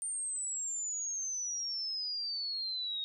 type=exponential sweep; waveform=sine; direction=down; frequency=8940 to 3729 Hz; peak=-34 dBFS; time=0.02-3.04 s; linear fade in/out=0 ms; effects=none